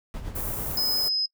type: noise with tremolo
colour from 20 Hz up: brown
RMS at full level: -32 dBFS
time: 0.14-0.8 s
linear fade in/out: 0 ms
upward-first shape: sine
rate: 9.1 Hz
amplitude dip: 60%
type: band-stop noise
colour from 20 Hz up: white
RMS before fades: -32 dBFS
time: 0.35-1.09 s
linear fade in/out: 10 ms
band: 890 to 14000 Hz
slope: 12 dB/octave
type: tone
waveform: sine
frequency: 5070 Hz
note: D#8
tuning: 32 cents sharp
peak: -22 dBFS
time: 0.77-1.26 s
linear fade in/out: 5 ms
effects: noise-tail reverb RT60 0.1 s tail -25 dB re dry